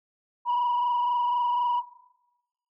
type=tone with frequency modulation; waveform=sine; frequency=970 Hz; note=B5; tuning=31 cents flat; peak=-20 dBFS; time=0.45-1.83 s; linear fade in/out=50 ms; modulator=24 Hz; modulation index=0.98; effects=noise-tail reverb RT60 1.0 s tail -22 dB re dry + tanh soft clip ceiling -20 dBFS